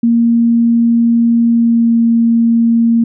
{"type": "tone with pitch glide", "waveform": "sine", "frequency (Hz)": [233.1, 231.2], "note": ["A#3", "A#3"], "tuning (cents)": [0, -14], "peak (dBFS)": -7, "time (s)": [0.03, 3.04], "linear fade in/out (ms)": 5, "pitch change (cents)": -14, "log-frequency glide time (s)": [1.48, 1.97], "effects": []}